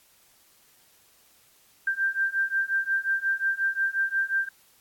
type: beating tone pair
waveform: sine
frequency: 1575 / 1580.6 Hz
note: G6 / G6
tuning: +8 / +14 cents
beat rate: 5.6 Hz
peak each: -27 / -26 dBFS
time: 1.87-4.49 s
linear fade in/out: 5 ms
effects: white hiss -60 dBFS RMS until 4.8 s + AAC 64 kbps

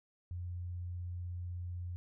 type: tone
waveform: sine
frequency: 88.4 Hz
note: F2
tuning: 22 cents sharp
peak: -38 dBFS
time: 0.31-1.96 s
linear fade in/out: 0 ms
effects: none

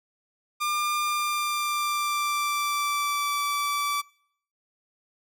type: tone with pitch glide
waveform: sawtooth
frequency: 1199 to 1158.2 Hz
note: D6 to D6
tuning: +36 to -24 cents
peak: -21 dBFS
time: 0.6-4.02 s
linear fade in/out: 20 ms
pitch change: -60 cents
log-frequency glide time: 1.04-3.35 s
effects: noise-tail reverb RT60 0.6 s tail -23 dB re dry

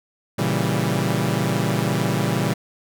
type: chord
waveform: sawtooth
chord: A# diminished seventh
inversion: none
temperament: equal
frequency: 116.54 / 138.59 / 164.81 / 196 Hz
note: A#2 / C#3 / E3 / G3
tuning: 0 / 0 / 0 / 0 cents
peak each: -21 dBFS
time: 0.38-2.54 s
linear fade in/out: 10 ms
effects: none

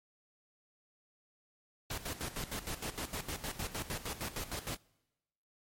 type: noise with tremolo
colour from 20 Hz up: pink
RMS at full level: -38 dBFS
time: 1.9-4.77 s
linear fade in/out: 5 ms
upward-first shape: square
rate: 6.5 Hz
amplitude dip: 75%
effects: noise-tail reverb RT60 1.0 s tail -25 dB re dry + MP3 64 kbps

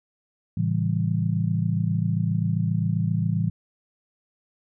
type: chord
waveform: sine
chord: A dominant seventh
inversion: none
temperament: just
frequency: 110 / 137.5 / 165 / 198 Hz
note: A2 / C#3 / E3 / G3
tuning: 0 / -14 / +2 / +18 cents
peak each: -25 / -30 / -24 / -30 dBFS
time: 0.57-3.5 s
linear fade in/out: 5 ms
effects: none

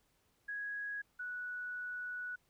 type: tone pair in turn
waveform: sine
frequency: 1661 / 1474.2 Hz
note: G#6 / F#6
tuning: 0 / -7 cents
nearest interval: major second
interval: 207 cents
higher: first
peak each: -38 / -39 dBFS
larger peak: first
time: 0.48-1.02 / 1.19-2.36 s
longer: second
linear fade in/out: 10 ms
effects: pink hiss -75 dBFS RMS until 2.49 s

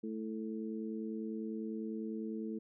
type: harmonic tone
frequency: 110 Hz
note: A2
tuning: in tune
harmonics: 2 / 3 / 4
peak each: -39 / -43 / -45 dBFS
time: 0.03-2.59 s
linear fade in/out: 10 ms
effects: none

